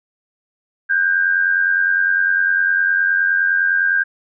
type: tone pair together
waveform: sine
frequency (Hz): 1510 / 1599.8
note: F#6 / G6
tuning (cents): +35 / +35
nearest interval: minor second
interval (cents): 100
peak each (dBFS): -21 / -14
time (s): 0.89-4.04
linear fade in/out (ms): 20
effects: none